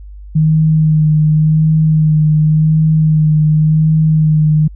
sine tone with vibrato, 155.56 Hz, D#3, in tune, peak -7 dBFS, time 0.35-4.68 s, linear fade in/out 10 ms, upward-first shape sine, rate 0.9 Hz, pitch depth 22 cents each way, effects added 50 Hz sine -29 dBFS peak until 4.75 s

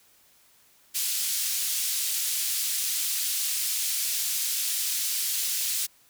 white band-pass noise, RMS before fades -28 dBFS, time 0.94-5.87 s, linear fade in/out 20 ms, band 3300 to 15000 Hz, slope 12 dB/octave, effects white hiss -60 dBFS RMS until 6.09 s

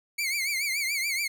sawtooth tone with vibrato, 2217 Hz, C#7, in tune, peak -23 dBFS, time 0.18-1.28 s, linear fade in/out 10 ms, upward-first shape triangle, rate 7 Hz, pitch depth 140 cents each way, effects none

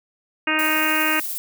harmonic tone, 311.1 Hz, D#4, in tune, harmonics 1 / 2 / 3 / 4 / 5 / 6 / 7 / 8 / 9, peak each -26 / -31 / -30 / -27 / -25 / -26 / -28 / -25 / -27 dBFS, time 0.47-1.2 s, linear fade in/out 5 ms
violet noise with tremolo, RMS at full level -27 dBFS, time 0.59-1.38 s, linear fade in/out 0 ms, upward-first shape triangle, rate 17 Hz, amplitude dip 25%
effects none

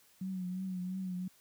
sine tone with vibrato, 185 Hz, F#3, in tune, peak -35 dBFS, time 0.21-1.28 s, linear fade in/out 5 ms, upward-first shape triangle, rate 2.9 Hz, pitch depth 56 cents each way, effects white hiss -65 dBFS RMS until 1.4 s + high-pass 60 Hz 12 dB/octave

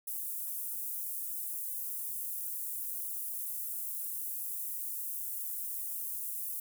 pink high-pass noise, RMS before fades -38 dBFS, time 0.07-6.6 s, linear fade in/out 5 ms, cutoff 11000 Hz, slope 24 dB/octave, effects none

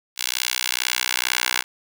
10% pulse tone with high-pass filter sweep, 62.2 Hz, B1, 13 cents sharp, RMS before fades -24 dBFS, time 0.16-1.64 s, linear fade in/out 50 ms, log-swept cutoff 3300 to 1700 Hz, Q 0.88, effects none

